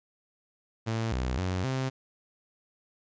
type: tone with pitch steps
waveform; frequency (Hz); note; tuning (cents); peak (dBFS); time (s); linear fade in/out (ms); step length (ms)
sawtooth; 112.8 / 63.1 / 92.2 / 131.6; A2 / B1 / F#2 / C3; +44 / +38 / -6 / +10; -24; 0.86-1.9; 20; 260
effects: resampled to 16000 Hz + 11-bit